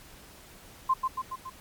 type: tone with echo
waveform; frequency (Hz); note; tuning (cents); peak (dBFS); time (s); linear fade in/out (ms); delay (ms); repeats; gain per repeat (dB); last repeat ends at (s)
sine; 1046; C6; -1; -20; 0.89-0.94; 10; 140; 4; -4; 1.5
effects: pink hiss -51 dBFS RMS until 1.6 s + MP3 96 kbps